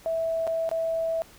sine tone with dropouts, 655 Hz, E5, 11 cents flat, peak -24 dBFS, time 0.06-1.22 s, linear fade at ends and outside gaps 0 ms, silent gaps 0.469-0.475 / 0.691-0.714 s, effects pink hiss -52 dBFS RMS until 1.38 s

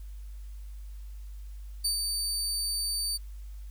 25% pulse tone with ADSR envelope, 4595 Hz, D8, 39 cents flat, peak -20 dBFS, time 1.84-3.18 s, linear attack 11 ms, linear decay 110 ms, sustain -4 dB, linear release 23 ms, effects added 50 Hz sine -39 dBFS peak until 3.7 s + white hiss -63 dBFS RMS until 3.7 s

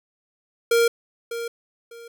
square tone with echo, 466.2 Hz, A#4, in tune, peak -16 dBFS, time 0.71-0.88 s, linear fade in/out 5 ms, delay 600 ms, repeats 2, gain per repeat -12 dB, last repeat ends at 2.08 s, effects none

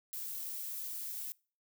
violet noise, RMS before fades -41 dBFS, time 0.13-1.32 s, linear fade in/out 0 ms, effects noise-tail reverb RT60 0.4 s tail -25 dB re dry

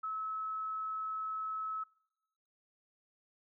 sine tone, 1295 Hz, E6, 31 cents flat, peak -35 dBFS, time 0.03-1.84 s, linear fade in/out 10 ms, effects noise-tail reverb RT60 1.0 s tail -26 dB re dry

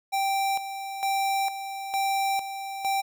square tone with tremolo, 783 Hz, G5, 2 cents flat, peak -24 dBFS, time 0.12-3.02 s, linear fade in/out 20 ms, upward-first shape square, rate 1.1 Hz, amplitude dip 65%, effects none

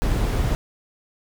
brown noise, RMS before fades -21 dBFS, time 0.02-0.55 s, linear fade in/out 0 ms, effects none

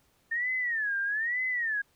sine tone with vibrato, 1800 Hz, A6, 39 cents sharp, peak -27 dBFS, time 0.31-1.82 s, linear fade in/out 10 ms, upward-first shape sine, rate 1.1 Hz, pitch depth 210 cents each way, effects pink hiss -68 dBFS RMS until 1.95 s

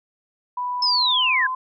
sine tone with pitch glide, 987.8 to 1028.6 Hz, B5 to C6, 0 to -30 cents, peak -23 dBFS, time 0.57-1.55 s, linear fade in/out 5 ms, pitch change +70 cents, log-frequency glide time 0.95-1.36 s
sine linear sweep, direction down, 5274 to 1568 Hz, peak -17 dBFS, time 0.82-1.47 s, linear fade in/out 5 ms
effects none

